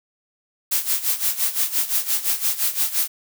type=noise with tremolo; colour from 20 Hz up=blue; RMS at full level=-19 dBFS; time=0.71-3.08 s; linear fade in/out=10 ms; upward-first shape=sine; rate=5.8 Hz; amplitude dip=80%; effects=none